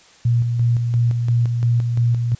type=tone with tremolo; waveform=sine; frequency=118.7 Hz; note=A#2; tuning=32 cents sharp; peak=-13 dBFS; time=0.25-2.35 s; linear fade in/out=5 ms; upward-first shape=square; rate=2.9 Hz; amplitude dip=40%; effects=white hiss -49 dBFS RMS until 2.39 s + resampled to 16000 Hz